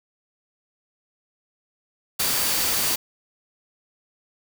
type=tone in noise; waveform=sine; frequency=4601 Hz; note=D8; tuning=36 cents flat; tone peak=-32 dBFS; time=2.19-2.96 s; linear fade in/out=10 ms; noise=white; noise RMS=-23 dBFS; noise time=2.19-2.96 s; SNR=-12 dB; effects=none